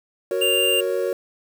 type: chord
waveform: triangle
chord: F# major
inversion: none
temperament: equal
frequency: 370 / 466.2 / 554.4 Hz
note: F#4 / A#4 / C#5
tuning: 0 / 0 / 0 cents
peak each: -23 dBFS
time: 0.31-1.13 s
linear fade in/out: 2 ms
type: tone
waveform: square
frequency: 2794 Hz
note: F7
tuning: in tune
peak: -19 dBFS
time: 0.41-0.81 s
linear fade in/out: 10 ms
effects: 7-bit